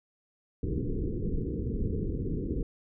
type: low-pass noise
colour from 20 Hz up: pink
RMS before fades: -31 dBFS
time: 0.63-2.63 s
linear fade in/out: 2 ms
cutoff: 470 Hz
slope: 96 dB/octave
effects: none